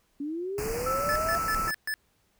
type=linear sweep; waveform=sine; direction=up; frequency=277.2 to 687 Hz; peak=-30 dBFS; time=0.2-1.38 s; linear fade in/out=5 ms
type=band-stop noise; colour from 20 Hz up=pink; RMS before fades=-35 dBFS; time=0.58-1.71 s; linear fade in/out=2 ms; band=2700 to 4600 Hz; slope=96 dB/octave
type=tone with tremolo; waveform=sine; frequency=1318.5 Hz; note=E6; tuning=in tune; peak=-26 dBFS; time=0.86-1.7 s; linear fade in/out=5 ms; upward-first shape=sine; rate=4.5 Hz; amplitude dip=25%
type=tone bursts; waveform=square; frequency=1739 Hz; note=A6; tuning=21 cents flat; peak=-29 dBFS; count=5; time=1.09-1.94 s; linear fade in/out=0 ms; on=66 ms; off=130 ms
effects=pink hiss -69 dBFS RMS until 2.39 s